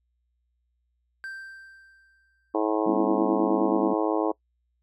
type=tone with exponential decay; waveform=triangle; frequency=1568 Hz; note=G6; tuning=in tune; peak=-31 dBFS; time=1.24-2.58 s; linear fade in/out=0 ms; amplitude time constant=290 ms
type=harmonic tone; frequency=107.7 Hz; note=A2; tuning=37 cents flat; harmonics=3 / 4 / 5 / 6 / 7 / 8 / 9 / 10; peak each=-26 / -28 / -30 / -32 / -33 / -34 / -35 / -36 dBFS; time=2.54-4.32 s; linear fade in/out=10 ms
type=chord; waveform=sine; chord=C# half-diminished seventh; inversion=second; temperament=just; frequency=199.57 / 249.5 / 277.2 / 332.6 Hz; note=G3 / B3 / C#4 / E4; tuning=+31 / +18 / 0 / +16 cents; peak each=-31 / -32 / -30 / -28 dBFS; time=2.86-3.94 s; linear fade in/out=5 ms
effects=noise-tail reverb RT60 0.1 s tail -23 dB re dry + added 60 Hz sine -70 dBFS peak until 4.82 s